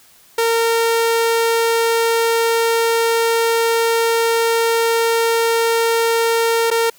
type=tone with dropouts; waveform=sawtooth; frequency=459.2 Hz; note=A#4; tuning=26 cents flat; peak=-10 dBFS; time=0.38-6.9 s; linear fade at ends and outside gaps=5 ms; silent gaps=6.704-6.712 s; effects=white hiss -49 dBFS RMS until 6.98 s